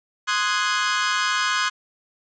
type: chord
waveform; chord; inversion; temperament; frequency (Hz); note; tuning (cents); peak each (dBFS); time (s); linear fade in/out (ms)
sawtooth; Ab dominant seventh; first; equal; 1046.5 / 1244.5 / 1480 / 1661.2; C6 / Eb6 / Gb6 / Ab6; 0 / 0 / 0 / 0; -22; 0.27-1.7; 20
effects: resampled to 16000 Hz